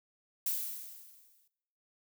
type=noise with exponential decay; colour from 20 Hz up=violet; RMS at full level=-31 dBFS; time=0.46-1.48 s; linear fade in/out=5 ms; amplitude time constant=220 ms; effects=noise-tail reverb RT60 0.9 s tail -20 dB re dry